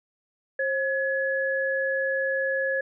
sine tone pair together, 535 / 1695 Hz, C5 / G#6, +38 / +35 cents, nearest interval octave + minor sixth, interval 1997 cents, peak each -26 / -26 dBFS, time 0.59-2.81 s, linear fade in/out 5 ms, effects none

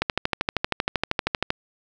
click train, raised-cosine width 0.3 ms, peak -5 dBFS, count 20, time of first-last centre 0.02-1.504 s, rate 12.8 Hz, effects none

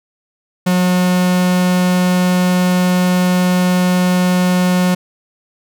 45% pulse tone, 181.1 Hz, F#3, 37 cents flat, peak -11 dBFS, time 0.66-4.95 s, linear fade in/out 10 ms, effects none

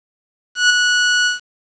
sawtooth tone with ADSR envelope, 1468 Hz, F#6, 14 cents flat, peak -4 dBFS, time 0.55-1.4 s, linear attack 150 ms, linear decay 6 ms, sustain -5 dB, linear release 140 ms, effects resampled to 16000 Hz + 7-bit

